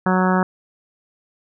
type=harmonic tone; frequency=185 Hz; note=F#3; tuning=in tune; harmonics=1 / 2 / 3 / 4 / 5 / 6 / 7 / 8 / 9; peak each=-17 / -24 / -26 / -25 / -24 / -27 / -26 / -28 / -29 dBFS; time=0.06-0.43 s; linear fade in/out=2 ms; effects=none